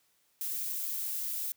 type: noise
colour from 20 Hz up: violet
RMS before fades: -35 dBFS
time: 0.41-1.52 s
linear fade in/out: 0 ms
effects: white hiss -71 dBFS RMS until 1.56 s + high-pass 60 Hz 12 dB/octave